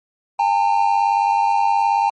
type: tone pair together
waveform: triangle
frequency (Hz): 807 / 905.8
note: G#5 / A#5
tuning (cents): -50 / -50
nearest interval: major second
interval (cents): 200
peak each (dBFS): -15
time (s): 0.39-2.1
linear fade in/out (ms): 5
effects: MP3 32 kbps